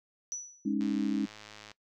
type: tone with exponential decay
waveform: sine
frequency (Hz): 5920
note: F#8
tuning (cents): 0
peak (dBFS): -31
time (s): 0.32-0.73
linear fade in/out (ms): 0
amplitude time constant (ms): 87
type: chord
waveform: sine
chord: Ab suspended fourth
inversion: none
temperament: equal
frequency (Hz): 207.7 / 277.2 / 311.1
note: Ab3 / Db4 / Eb4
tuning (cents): 0 / 0 / 0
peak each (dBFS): -31 / -31 / -33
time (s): 0.65-1.26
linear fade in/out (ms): 10
type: click train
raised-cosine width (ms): 0.2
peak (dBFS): -30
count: 97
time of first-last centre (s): 0.81-1.716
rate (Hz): 106
effects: noise-tail reverb RT60 0.1 s tail -20 dB re dry